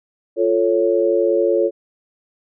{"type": "chord", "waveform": "sine", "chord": "F augmented", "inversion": "none", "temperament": "equal", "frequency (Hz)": [349.2, 440, 554.4], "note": ["F4", "A4", "C#5"], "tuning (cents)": [0, 0, 0], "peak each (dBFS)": -18, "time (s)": [0.36, 1.71], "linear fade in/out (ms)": 50, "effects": []}